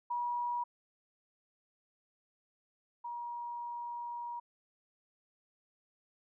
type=tone pair in turn; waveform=sine; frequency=963 / 953 Hz; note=B5 / A#5; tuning=-44 / +38 cents; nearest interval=unison; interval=18 cents; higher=first; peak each=-32 / -38 dBFS; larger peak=first; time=0.1-0.64 / 3.04-4.4 s; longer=second; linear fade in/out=10 ms; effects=none